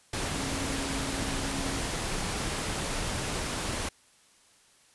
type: tone in noise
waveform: sine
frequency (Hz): 272.2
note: C#4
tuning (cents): -31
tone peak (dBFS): -36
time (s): 0.34-1.8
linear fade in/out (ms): 5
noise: pink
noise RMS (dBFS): -32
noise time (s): 0.13-3.89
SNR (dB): -7
effects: white hiss -61 dBFS RMS until 4.94 s + resampled to 24000 Hz